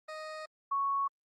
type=tone pair in turn; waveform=20% pulse / sine; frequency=622.3 / 1108.8 Hz; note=D#5 / C#6; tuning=0 / 0 cents; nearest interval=minor seventh; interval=1000 cents; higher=second; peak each=-35 / -28 dBFS; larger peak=second; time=0.08-0.46 / 0.71-1.08 s; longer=first; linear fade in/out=10 ms; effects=low-pass 6000 Hz 12 dB/octave + Opus 32 kbps